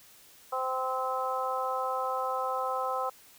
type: harmonic tone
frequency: 259.3 Hz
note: C4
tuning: 15 cents flat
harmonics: 2 / 3 / 4 / 5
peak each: -34 / -34 / -34 / -34 dBFS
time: 0.52-3.1 s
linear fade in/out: 10 ms
effects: white hiss -56 dBFS RMS until 3.38 s